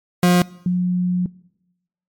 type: tone pair in turn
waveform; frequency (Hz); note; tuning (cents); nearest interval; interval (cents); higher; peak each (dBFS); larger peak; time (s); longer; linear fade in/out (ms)
40% pulse / sine; 177.9 / 179.76; F3 / F#3; +32 / -50; unison; 18; second; -10 / -15; first; 0.23-0.42 / 0.66-1.26; second; 2
effects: noise-tail reverb RT60 0.9 s tail -22 dB re dry + MP3 96 kbps